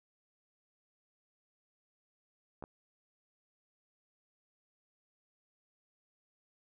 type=clicks; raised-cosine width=1 ms; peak=-30 dBFS; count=2; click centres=2.625 / 2.639 s; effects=none